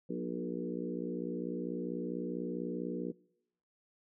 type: harmonic tone with a mistuned harmonic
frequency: 60.1 Hz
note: B1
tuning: 46 cents flat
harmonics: 3 / 4 / 5 / 6 / 7 / 8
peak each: -40 / -41 / -42 / -43 / -43 / -44 dBFS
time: 0.09-3.12 s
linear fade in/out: 10 ms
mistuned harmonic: 5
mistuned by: +25 cents
effects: noise-tail reverb RT60 0.8 s tail -24 dB re dry